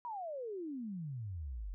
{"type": "exponential sweep", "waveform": "sine", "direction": "down", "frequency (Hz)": [990, 43.12], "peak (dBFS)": -39, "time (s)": [0.05, 1.74], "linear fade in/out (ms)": 0, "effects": []}